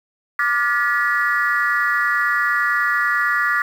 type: tone cluster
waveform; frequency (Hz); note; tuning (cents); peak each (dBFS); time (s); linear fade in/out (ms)
sine; 1178 / 1423 / 1719 / 1935; D6 / F6 / A6 / B6; +5 / +32 / -41 / -36; -21; 0.39-3.62; 2
effects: tanh soft clip ceiling -7 dBFS + 7-bit